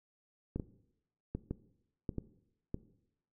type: clicks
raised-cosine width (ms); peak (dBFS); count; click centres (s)
3; -23; 7; 0.56 / 0.598 / 1.35 / 1.51 / 2.092 / 2.183 / 2.744
effects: noise-tail reverb RT60 0.8 s tail -17 dB re dry